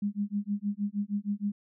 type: tone with tremolo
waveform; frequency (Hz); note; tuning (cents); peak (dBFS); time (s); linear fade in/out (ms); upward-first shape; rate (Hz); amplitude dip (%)
sine; 204.2; G#3; -29; -25; 0.02-1.52; 5; sine; 6.4; 100
effects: none